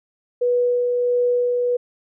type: tone with tremolo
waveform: sine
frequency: 489 Hz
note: B4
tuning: 17 cents flat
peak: -15 dBFS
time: 0.41-1.77 s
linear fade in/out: 10 ms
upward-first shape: sine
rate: 1.5 Hz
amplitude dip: 25%
effects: none